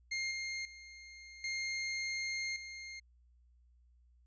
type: tone with level steps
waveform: sawtooth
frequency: 2123 Hz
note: C7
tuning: 25 cents sharp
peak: -31 / -34 / -47 / -32 / -41 dBFS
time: 0.11-3 s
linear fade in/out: 10 ms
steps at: 0.31 / 0.65 / 1.44 / 2.56 s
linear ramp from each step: 2 ms
effects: added 60 Hz sine -63 dBFS peak until 4.26 s + resampled to 16000 Hz